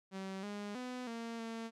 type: tone with pitch steps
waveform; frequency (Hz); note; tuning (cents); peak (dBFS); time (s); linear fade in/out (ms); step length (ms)
sawtooth; 191.8 / 205.3 / 250.9 / 230.5 / 227.3; G3 / G#3 / B3 / A#3 / A#3; -37 / -20 / +28 / -19 / -43; -37; 0.11-1.71; 50; 320
effects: low-pass 7000 Hz 12 dB/octave